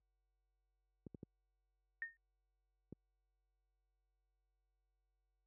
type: clicks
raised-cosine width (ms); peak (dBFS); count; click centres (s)
3; -36; 4; 1.067 / 1.147 / 1.231 / 2.926
type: tone with exponential decay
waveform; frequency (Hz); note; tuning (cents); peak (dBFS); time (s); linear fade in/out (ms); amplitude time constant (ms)
sine; 1835; A#6; -28; -37; 2.02-2.17; 1; 32
effects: added 50 Hz sine -70 dBFS peak until 5.46 s + high-pass 100 Hz 12 dB/octave